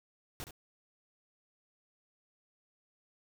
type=noise with echo; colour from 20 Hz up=pink; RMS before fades=-42 dBFS; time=0.4-0.44 s; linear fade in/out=0 ms; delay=68 ms; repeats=1; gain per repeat=-8 dB; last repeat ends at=0.508 s; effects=none